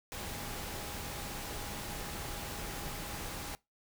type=tone in noise; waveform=sine; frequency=820 Hz; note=G#5; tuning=22 cents flat; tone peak=-51 dBFS; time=0.12-3.55 s; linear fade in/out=0 ms; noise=pink; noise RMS=-41 dBFS; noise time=0.12-3.55 s; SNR=-13 dB; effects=noise-tail reverb RT60 0.2 s tail -22 dB re dry